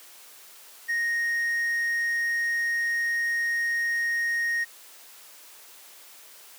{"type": "tone", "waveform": "triangle", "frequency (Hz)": 1864.7, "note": "A#6", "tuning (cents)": 0, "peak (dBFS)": -22, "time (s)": [0.88, 4.65], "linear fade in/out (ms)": 20, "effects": ["white hiss -49 dBFS RMS until 6.58 s", "high-pass 400 Hz 12 dB/octave"]}